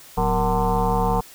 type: tone with frequency modulation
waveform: sine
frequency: 466.2 Hz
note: A#4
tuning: in tune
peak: -17 dBFS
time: 0.17-1.21 s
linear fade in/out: 10 ms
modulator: 143 Hz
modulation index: 3.9
effects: white hiss -45 dBFS RMS until 1.34 s